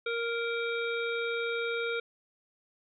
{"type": "harmonic tone", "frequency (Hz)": 466.2, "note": "A#4", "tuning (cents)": 0, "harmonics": [1, 3, 5, 7, 8], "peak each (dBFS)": [-32, -35, -37, -47, -42], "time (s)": [0.06, 2], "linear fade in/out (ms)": 5, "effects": []}